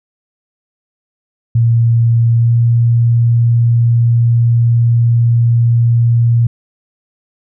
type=tone with pitch glide; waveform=sine; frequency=116.3 to 117.58 Hz; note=A#2 to A#2; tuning=-4 to +15 cents; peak=-7 dBFS; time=1.55-6.47 s; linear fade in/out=5 ms; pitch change=+19 cents; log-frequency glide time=2.37-2.52 s; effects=none